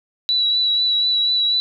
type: tone with vibrato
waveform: sine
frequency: 3931 Hz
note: B7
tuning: 9 cents flat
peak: -15 dBFS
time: 0.29-1.6 s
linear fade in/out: 0 ms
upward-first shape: triangle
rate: 4.1 Hz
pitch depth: 26 cents each way
effects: none